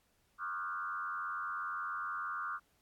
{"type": "tone with frequency modulation", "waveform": "sine", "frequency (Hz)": 1297, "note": "E6", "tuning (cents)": -28, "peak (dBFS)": -36, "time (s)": [0.38, 2.6], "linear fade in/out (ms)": 50, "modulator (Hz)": 89.1, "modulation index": 2.1, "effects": ["pink hiss -74 dBFS RMS until 2.81 s", "AAC 64 kbps"]}